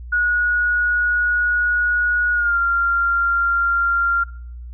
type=tone with pitch glide; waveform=sine; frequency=1454 to 1387.5 Hz; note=F#6 to F6; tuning=-31 to -12 cents; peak=-15 dBFS; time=0.12-4.24 s; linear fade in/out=10 ms; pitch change=-81 cents; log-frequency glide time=2.33-2.57 s; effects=noise-tail reverb RT60 0.6 s tail -22 dB re dry + added 60 Hz sine -31 dBFS peak until 4.73 s